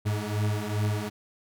40% pulse beating tone pair, 103.83 / 106.33 Hz, G#2 / G#2, 0 / +41 cents, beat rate 2.5 Hz, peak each -28 / -28 dBFS, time 0.05-1.1 s, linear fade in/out 20 ms, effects none

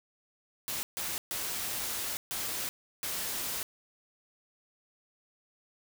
white noise bursts at uneven times, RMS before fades -35 dBFS, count 5, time 0.68-0.83 / 0.97-1.18 / 1.31-2.17 / 2.31-2.69 / 3.03-3.63 s, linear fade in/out 0 ms, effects none

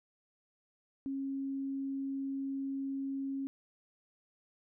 sine tone, 272.3 Hz, C#4, 31 cents flat, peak -34 dBFS, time 1.06-3.47 s, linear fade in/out 0 ms, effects none

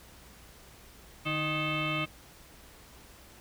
sine tone with frequency modulation, 1244.5 Hz, D#6, in tune, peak -28 dBFS, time 1.25-2.06 s, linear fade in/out 20 ms, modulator 465 Hz, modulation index 4, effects added 60 Hz sine -59 dBFS peak until 3.4 s + pink hiss -54 dBFS RMS until 3.4 s

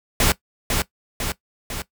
pink noise with echo, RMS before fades -17 dBFS, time 0.2-0.32 s, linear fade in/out 2 ms, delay 500 ms, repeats 3, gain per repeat -4 dB, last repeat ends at 1.82 s, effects noise-tail reverb RT60 0.1 s tail -18 dB re dry

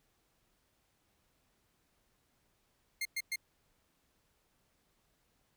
sawtooth tone bursts, 2117 Hz, C7, 20 cents sharp, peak -30 dBFS, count 3, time 3.01-3.359 s, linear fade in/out 5 ms, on 43 ms, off 110 ms, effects pink hiss -75 dBFS RMS until 5.56 s

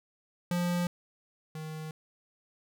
square tone pair in turn, 175.6 / 156.44 Hz, F3 / D#3, +10 / +10 cents, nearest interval major second, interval 200 cents, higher first, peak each -28 / -38 dBFS, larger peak first, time 0.51-0.87 / 1.55-1.91 s, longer neither, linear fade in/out 2 ms, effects none

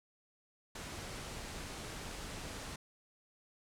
pink low-pass noise, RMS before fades -45 dBFS, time 0.75-2.76 s, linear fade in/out 5 ms, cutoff 9900 Hz, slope 24 dB/octave, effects none

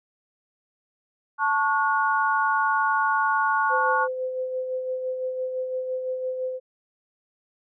sine chord, F# minor, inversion first, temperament equal with one note detuned, 880 / 1108.7 / 1447 Hz, A5 / C#6 / F#6, 0 / 0 / -39 cents, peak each -24 dBFS, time 1.38-4.08 s, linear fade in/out 50 ms
sine tone with tremolo, 513 Hz, C5, 34 cents flat, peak -24 dBFS, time 3.69-6.6 s, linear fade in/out 50 ms, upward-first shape sine, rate 5.9 Hz, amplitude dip 40%
effects none

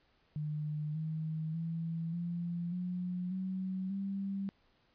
sine tone with pitch steps, 151.2 / 157.89 / 164.88 / 172.18 / 179.81 / 187.77 / 196.08 Hz, D#3 / D#3 / E3 / F3 / F#3 / F#3 / G3, -49 / +26 / +1 / -24 / -49 / +26 / +1 cents, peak -34 dBFS, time 0.36-4.49 s, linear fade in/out 0 ms, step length 590 ms, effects pink hiss -71 dBFS RMS until 4.94 s + resampled to 11025 Hz

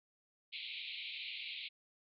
pink band-pass noise, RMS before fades -45 dBFS, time 0.52-1.69 s, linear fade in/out 20 ms, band 2200 to 4200 Hz, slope 96 dB/octave, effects none

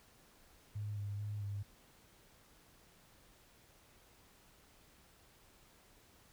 sine tone with pitch steps, 104.3 / 101.7 / 104.1 / 101.1 Hz, G#2 / G#2 / G#2 / G#2, +8 / -36 / +5 / -46 cents, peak -38 dBFS, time 0.75-1.63 s, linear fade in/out 10 ms, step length 220 ms, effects pink hiss -65 dBFS RMS until 6.32 s

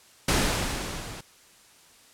pink noise with level ramp, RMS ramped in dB -21 to -40 dBFS, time 0.28-1.21 s, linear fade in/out 5 ms, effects white hiss -55 dBFS RMS until 2.13 s + low-pass 10000 Hz 12 dB/octave

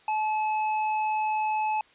sine tone with tanh clipping, 861 Hz, A5, 38 cents flat, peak -26 dBFS, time 0.08-1.81 s, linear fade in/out 2 ms, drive 11 dB, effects white hiss -58 dBFS RMS until 1.94 s + resampled to 8000 Hz

